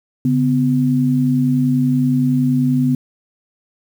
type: tone pair together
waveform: sine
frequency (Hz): 141.43 / 252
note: C#3 / B3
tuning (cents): +35 / +35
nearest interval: minor seventh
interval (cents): 1000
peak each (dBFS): -17 / -14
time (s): 0.25-2.95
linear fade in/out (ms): 2
effects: 7-bit